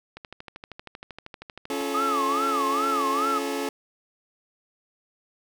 click train, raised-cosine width 0.3 ms, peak -23 dBFS, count 22, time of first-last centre 0.17-1.811 s, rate 12.8 Hz
sawtooth chord, Db augmented, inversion none, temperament just, 277.2 / 346.5 / 433.1 Hz, Db4 / F4 / A4, 0 / -14 / -27 cents, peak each -26 / -31 / -26 dBFS, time 1.7-3.69 s, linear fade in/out 2 ms
sine tone with vibrato, 1202 Hz, D6, 40 cents sharp, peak -23 dBFS, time 1.94-3.39 s, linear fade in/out 10 ms, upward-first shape sine, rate 2.4 Hz, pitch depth 210 cents each way
effects none

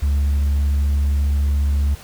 sine tone, 71.2 Hz, C#2, 47 cents sharp, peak -12 dBFS, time 0.02-1.95 s, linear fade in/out 10 ms, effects tanh soft clip ceiling -14 dBFS + pink hiss -41 dBFS RMS until 2.03 s

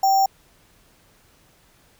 sine tone with sample-and-hold, 777 Hz, G5, 16 cents flat, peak -14 dBFS, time 0.03-0.26 s, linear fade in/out 5 ms, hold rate 6300 Hz, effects pink hiss -57 dBFS RMS until 1.99 s

